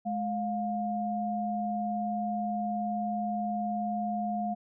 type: tone pair together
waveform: sine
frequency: 210.9 / 708 Hz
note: G#3 / F5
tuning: +27 / +23 cents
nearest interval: octave + major sixth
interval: 2096 cents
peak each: -32 / -31 dBFS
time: 0.05-4.55 s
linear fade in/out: 20 ms
effects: none